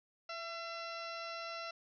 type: harmonic tone with a mistuned harmonic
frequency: 676 Hz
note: E5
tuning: 43 cents sharp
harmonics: 1 / 2 / 3 / 4 / 5 / 6 / 7 / 8 / 9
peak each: -46 / -45 / -52 / -49 / -60 / -52 / -57 / -53 / -65 dBFS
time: 0.29-1.71 s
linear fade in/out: 5 ms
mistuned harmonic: 1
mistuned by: -25 cents
effects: none